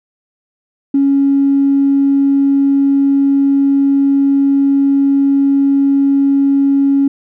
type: tone with tanh clipping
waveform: triangle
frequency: 277.2 Hz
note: C#4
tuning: in tune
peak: -8 dBFS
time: 0.94-7.08 s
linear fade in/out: 5 ms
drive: 4 dB
effects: none